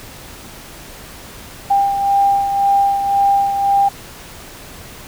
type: beating tone pair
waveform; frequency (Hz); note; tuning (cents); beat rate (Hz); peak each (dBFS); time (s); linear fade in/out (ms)
sine; 796 / 797.9; G5 / G5; +26 / +30; 1.9; -12 / -21; 1.7-3.89; 10
effects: pink hiss -36 dBFS RMS until 5.07 s